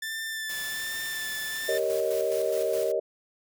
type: tone with vibrato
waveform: sawtooth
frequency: 1768 Hz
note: A6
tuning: 8 cents sharp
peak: -28 dBFS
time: 0.02-1.78 s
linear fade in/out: 5 ms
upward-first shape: sine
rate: 1.3 Hz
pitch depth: 19 cents each way
type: noise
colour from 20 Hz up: white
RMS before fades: -40 dBFS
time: 0.49-1.7 s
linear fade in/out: 5 ms
type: chord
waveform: sine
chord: Eb dominant seventh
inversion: first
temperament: equal with one note detuned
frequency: 392 / 467.5 / 554.4 / 622.3 Hz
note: G4 / Bb4 / Db5 / Eb5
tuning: 0 / +5 / 0 / 0 cents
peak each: -31 / -29 / -31 / -28 dBFS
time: 1.68-3 s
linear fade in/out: 10 ms
type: noise with tremolo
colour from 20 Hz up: white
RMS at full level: -40 dBFS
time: 1.69-2.92 s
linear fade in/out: 5 ms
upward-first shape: square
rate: 4.8 Hz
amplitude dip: 45%
effects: none